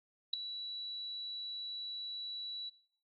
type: tone with ADSR envelope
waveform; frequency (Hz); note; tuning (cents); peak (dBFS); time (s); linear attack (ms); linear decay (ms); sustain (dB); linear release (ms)
sine; 3931; B7; -9; -25; 0.33-2.7; 7; 3; -15; 17
effects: noise-tail reverb RT60 0.6 s tail -20 dB re dry + AAC 32 kbps